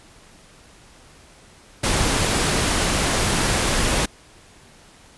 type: noise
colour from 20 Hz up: pink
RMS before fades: -20 dBFS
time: 1.83-4.06 s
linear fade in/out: 10 ms
effects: pink hiss -49 dBFS RMS until 5.17 s + resampled to 24000 Hz